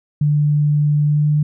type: tone with pitch glide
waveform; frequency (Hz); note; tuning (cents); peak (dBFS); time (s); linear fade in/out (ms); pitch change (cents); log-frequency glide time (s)
sine; 148 to 149.55; D3 to D3; +14 to +32; -12; 0.21-1.43; 5; +18; 1.06-1.3
effects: none